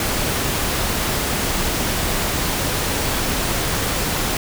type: noise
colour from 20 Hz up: pink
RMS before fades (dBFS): -21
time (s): 0-4.37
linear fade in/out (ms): 2
effects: none